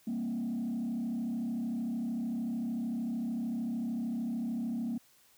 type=tone with frequency modulation; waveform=sine; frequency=233.1 Hz; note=A#3; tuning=in tune; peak=-30 dBFS; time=0.07-4.98 s; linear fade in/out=5 ms; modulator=33.3 Hz; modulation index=0.86; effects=tanh soft clip ceiling -29 dBFS + white hiss -64 dBFS RMS until 5.37 s